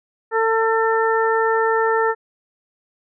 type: harmonic tone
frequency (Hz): 448.4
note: A4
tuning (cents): +33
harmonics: 1 / 2 / 3 / 4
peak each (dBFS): -18 / -21 / -23 / -24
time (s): 0.31-2.15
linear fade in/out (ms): 50
effects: none